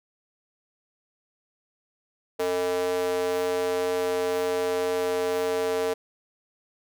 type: tone with high-pass filter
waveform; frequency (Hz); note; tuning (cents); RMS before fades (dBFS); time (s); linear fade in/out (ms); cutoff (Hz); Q
square; 89.9; F#2; -49; -26; 2.39-5.94; 10; 480; 4.2
effects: none